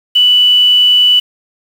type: tone with quantisation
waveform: sine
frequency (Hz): 2970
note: F#7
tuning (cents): +6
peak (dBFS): -5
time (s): 0.15-1.2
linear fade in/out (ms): 10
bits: 5
effects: none